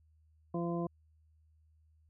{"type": "harmonic tone", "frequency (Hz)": 171.1, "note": "F3", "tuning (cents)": -35, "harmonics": [1, 2, 3, 4, 6], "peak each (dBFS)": [-35, -37, -43, -42, -45], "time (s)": [0.54, 0.87], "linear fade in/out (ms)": 5, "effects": ["added 78 Hz sine -64 dBFS peak until 2.09 s"]}